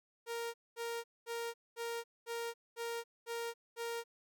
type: tone bursts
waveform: sawtooth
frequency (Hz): 466.2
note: A#4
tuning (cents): 0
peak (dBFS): -34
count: 8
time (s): 0.26-4.04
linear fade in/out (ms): 50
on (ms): 280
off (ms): 220
effects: none